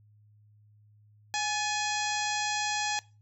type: harmonic tone with a mistuned harmonic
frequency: 834 Hz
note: G#5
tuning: 7 cents sharp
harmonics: 1 / 2 / 3 / 4 / 5 / 6 / 7 / 8 / 9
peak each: -32 / -35 / -37 / -38 / -39 / -40 / -40 / -41 / -42 dBFS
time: 1.34-2.99 s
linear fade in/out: 0 ms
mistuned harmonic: 2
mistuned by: +66 cents
effects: noise-tail reverb RT60 0.3 s tail -21 dB re dry + added 105 Hz sine -57 dBFS peak until 3.21 s